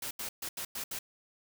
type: noise bursts at uneven times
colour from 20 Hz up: white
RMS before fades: -38 dBFS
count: 6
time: 0.02-0.11 / 0.19-0.29 / 0.42-0.49 / 0.57-0.65 / 0.75-0.84 / 0.91-0.99 s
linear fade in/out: 5 ms
effects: none